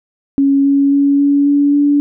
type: tone with pitch steps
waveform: sine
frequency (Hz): 276.8 / 279 / 281.3 / 283.6 / 285.9 / 288.2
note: C#4 / C#4 / C#4 / C#4 / D4 / D4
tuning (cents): -2 / +11 / +26 / +40 / -46 / -33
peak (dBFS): -8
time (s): 0.38-2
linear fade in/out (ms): 0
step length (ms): 270
effects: none